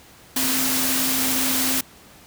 sine tone in noise, 261.6 Hz, C4, in tune, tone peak -27 dBFS, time 0.36-1.81 s, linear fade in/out 5 ms, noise white, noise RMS -22 dBFS, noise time 0.36-1.81 s, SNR -8 dB, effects pink hiss -48 dBFS RMS until 2.26 s + high-pass 60 Hz 12 dB/octave

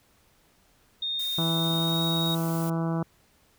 sine tone with pitch glide, 3677 to 3769 Hz, A#7 to A#7, -24 to +18 cents, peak -27 dBFS, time 1.02-2.35 s, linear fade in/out 5 ms, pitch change +42 cents, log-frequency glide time 1.6-2.05 s
blue noise, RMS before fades -40 dBFS, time 1.19-2.7 s, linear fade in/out 5 ms
harmonic tone, 164.81 Hz, E3, in tune, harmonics 1 / 2 / 3 / 4 / 5 / 6 / 7 / 8 / 9, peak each -26 / -32 / -39 / -37 / -40 / -41 / -42 / -44 / -48 dBFS, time 1.38-3.03 s, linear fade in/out 2 ms
effects pink hiss -63 dBFS RMS until 3.58 s

